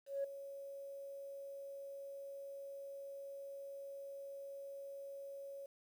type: tone with ADSR envelope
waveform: sine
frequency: 554.4 Hz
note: C#5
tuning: in tune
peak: -33 dBFS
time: 0.06-5.66 s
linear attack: 180 ms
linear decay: 7 ms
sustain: -13 dB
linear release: 4 ms
effects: tanh soft clip ceiling -31 dBFS + 11-bit